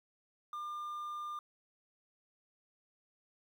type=tone with quantisation; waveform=triangle; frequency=1200 Hz; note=D6; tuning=37 cents sharp; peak=-37 dBFS; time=0.53-1.39 s; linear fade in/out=2 ms; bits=11; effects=none